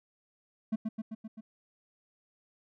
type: tone with echo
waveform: triangle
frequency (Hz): 220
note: A3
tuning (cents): 0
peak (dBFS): -25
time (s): 0.72-0.76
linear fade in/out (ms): 10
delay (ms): 130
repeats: 5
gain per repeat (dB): -3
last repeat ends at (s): 1.41
effects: none